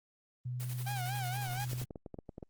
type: tone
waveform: sine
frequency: 124.2 Hz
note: B2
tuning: 10 cents sharp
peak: -35 dBFS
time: 0.45-1.85 s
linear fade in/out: 10 ms
type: noise with tremolo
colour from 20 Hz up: white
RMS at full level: -45 dBFS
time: 0.6-1.84 s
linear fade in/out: 0 ms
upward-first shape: square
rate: 11 Hz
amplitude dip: 55%
type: tone with vibrato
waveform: sawtooth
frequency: 768 Hz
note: G5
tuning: 36 cents flat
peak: -34 dBFS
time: 0.86-1.65 s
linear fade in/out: 10 ms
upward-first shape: sine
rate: 4.2 Hz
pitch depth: 120 cents each way
type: clicks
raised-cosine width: 2 ms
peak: -30 dBFS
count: 10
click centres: 1.732 / 1.816 / 1.908 / 1.958 / 2.062 / 2.143 / 2.188 / 2.292 / 2.381 / 2.428 s
effects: Opus 24 kbps